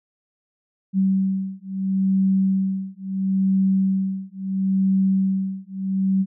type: beating tone pair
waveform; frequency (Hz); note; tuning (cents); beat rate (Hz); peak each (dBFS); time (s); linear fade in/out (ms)
sine; 191.4 / 192.14; G3 / G3; -41 / -34; 0.74; -21; 0.93-6.26; 50
effects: none